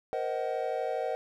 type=chord; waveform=triangle; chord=C half-diminished seventh; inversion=third; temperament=just; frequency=470.9 / 523.3 / 627.9 / 753.5 Hz; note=Bb4 / C5 / Eb5 / Gb5; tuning=+18 / 0 / +16 / +31 cents; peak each=-33 dBFS; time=0.13-1.15 s; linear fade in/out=0 ms; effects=none